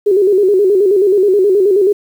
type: tone with vibrato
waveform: sine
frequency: 392 Hz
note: G4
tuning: in tune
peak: -7 dBFS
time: 0.06-1.93 s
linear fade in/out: 10 ms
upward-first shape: square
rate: 9.4 Hz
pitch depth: 89 cents each way
effects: 7-bit